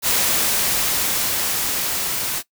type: noise with level ramp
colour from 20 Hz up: white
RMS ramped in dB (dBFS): -18 to -24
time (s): 0.02-2.43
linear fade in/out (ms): 50
effects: noise-tail reverb RT60 0.1 s tail -19 dB re dry